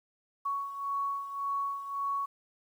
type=beating tone pair; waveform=sine; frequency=1115 / 1116.8 Hz; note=C#6 / C#6; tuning=+10 / +13 cents; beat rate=1.8 Hz; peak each=-32 / -38 dBFS; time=0.45-2.26 s; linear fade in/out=10 ms; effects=10-bit